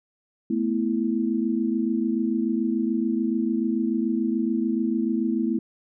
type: chord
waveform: sine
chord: A suspended second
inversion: none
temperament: equal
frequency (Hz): 220 / 246.9 / 329.6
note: A3 / B3 / E4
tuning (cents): 0 / 0 / 0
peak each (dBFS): -25 / -26 / -26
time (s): 0.5-5.59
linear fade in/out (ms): 5
effects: none